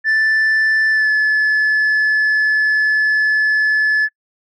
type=tone with pitch glide; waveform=sine; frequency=1760 to 1724.8 Hz; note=A6 to A6; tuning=0 to -35 cents; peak=-9 dBFS; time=0.04-4.09 s; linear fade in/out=50 ms; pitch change=-35 cents; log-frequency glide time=0.91-1.1 s; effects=noise-tail reverb RT60 0.1 s tail -26 dB re dry + tanh soft clip ceiling -11 dBFS